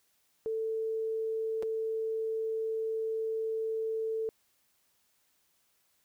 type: tone with dropouts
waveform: sine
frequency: 444 Hz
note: A4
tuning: 16 cents sharp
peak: -30 dBFS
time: 0.46-4.29 s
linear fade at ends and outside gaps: 0 ms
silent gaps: 1.625-1.631 s
effects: white hiss -72 dBFS RMS until 6.04 s